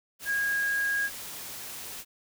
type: tone in noise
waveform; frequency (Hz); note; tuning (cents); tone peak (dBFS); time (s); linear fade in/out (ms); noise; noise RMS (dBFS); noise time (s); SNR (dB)
sine; 1638; G#6; -24; -25; 0.25-1.1; 50; white; -40; 0.19-2.05; +12
effects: none